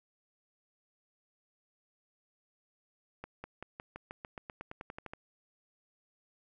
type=accelerating click train; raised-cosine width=0.5 ms; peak=-27 dBFS; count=16; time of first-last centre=3.24-5.135 s; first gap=200 ms; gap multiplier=0.93; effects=none